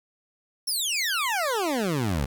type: exponential sweep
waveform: 20% pulse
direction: down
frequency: 5588 to 61.9 Hz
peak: -19 dBFS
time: 0.67-2.26 s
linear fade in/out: 10 ms
effects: 9-bit